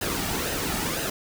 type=noise with flanger; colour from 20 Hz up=pink; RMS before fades=-28 dBFS; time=0.01-1.1 s; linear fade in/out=5 ms; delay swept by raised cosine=0.88 to 1.98 ms; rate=2 Hz; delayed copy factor=-0.55; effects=none